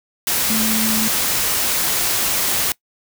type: tone in noise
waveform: sine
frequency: 220 Hz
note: A3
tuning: in tune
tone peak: -20 dBFS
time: 0.5-1.08 s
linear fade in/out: 2 ms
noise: white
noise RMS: -19 dBFS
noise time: 0.27-2.72 s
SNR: -4 dB
effects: noise-tail reverb RT60 0.1 s tail -22 dB re dry